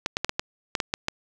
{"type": "clicks", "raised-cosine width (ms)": 0.2, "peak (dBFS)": -7, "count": 9, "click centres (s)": [0.061, 0.169, 0.246, 0.294, 0.395, 0.752, 0.802, 0.939, 1.084], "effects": []}